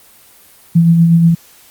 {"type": "tone with tremolo", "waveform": "sine", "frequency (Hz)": 167.5, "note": "E3", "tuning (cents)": 28, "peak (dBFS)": -4, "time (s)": [0.75, 1.35], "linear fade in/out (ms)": 10, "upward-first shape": "sine", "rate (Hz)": 8.3, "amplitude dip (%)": 35, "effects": ["white hiss -44 dBFS RMS until 1.7 s", "Opus 32 kbps"]}